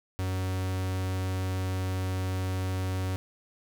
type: tone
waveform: 45% pulse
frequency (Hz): 93.5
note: F#2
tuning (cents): +19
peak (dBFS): -28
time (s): 0.19-3.16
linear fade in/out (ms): 0
effects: none